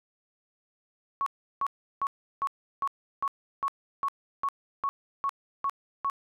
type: tone bursts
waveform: sine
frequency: 1108.7 Hz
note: C#6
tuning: in tune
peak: -25 dBFS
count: 13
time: 1.21-6.099 s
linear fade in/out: 0 ms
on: 53 ms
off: 350 ms
effects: none